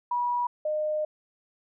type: tone pair in turn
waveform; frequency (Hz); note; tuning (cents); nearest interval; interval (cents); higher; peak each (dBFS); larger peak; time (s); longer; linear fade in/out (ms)
sine; 970 / 611.1; B5 / D#5; -31 / -31; minor sixth; 800; first; -24 / -25; first; 0.11-0.47 / 0.65-1.05; second; 5
effects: none